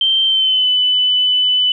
sine tone with pitch glide, 3133 to 2998 Hz, G7 to F#7, -2 to +22 cents, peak -11 dBFS, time 0.01-1.72 s, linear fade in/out 2 ms, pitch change -76 cents, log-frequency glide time 0.25-0.7 s, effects none

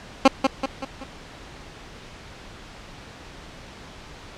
15% pulse tone with echo, 268.3 Hz, C4, 44 cents sharp, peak -3 dBFS, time 0.25-0.28 s, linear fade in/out 5 ms, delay 190 ms, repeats 4, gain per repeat -6 dB, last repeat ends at 1.04 s, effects pink hiss -42 dBFS RMS until 4.37 s + low-pass 5000 Hz 12 dB/octave

